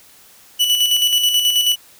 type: tone with tremolo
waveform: 40% pulse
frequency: 2960 Hz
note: F#7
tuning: in tune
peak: -11 dBFS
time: 0.59-1.76 s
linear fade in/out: 20 ms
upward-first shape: square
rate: 9.3 Hz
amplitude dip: 45%
effects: white hiss -47 dBFS RMS until 1.99 s